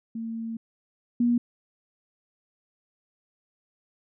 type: tone pair in turn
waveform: sine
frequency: 226.9 / 239.5 Hz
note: A#3 / A#3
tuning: -47 / +47 cents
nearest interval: minor second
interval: 94 cents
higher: second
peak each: -30 / -19 dBFS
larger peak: second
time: 0.15-0.57 / 1.2-1.38 s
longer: first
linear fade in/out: 5 ms
effects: none